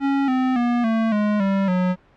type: tone with pitch steps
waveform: square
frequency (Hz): 276.2 / 257.7 / 240.4 / 224.3 / 209.3 / 195.3 / 182.22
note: C#4 / C4 / B3 / A3 / G#3 / G3 / F#3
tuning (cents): -6 / -26 / -46 / +34 / +14 / -6 / -26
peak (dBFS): -18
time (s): 0-1.96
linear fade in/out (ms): 50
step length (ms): 280
effects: pink hiss -54 dBFS RMS until 2.16 s + low-pass 2000 Hz 12 dB/octave